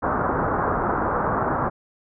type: low-pass noise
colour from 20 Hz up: white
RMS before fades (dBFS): -23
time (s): 0.02-1.7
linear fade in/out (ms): 20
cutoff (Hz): 1400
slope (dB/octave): 48
effects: none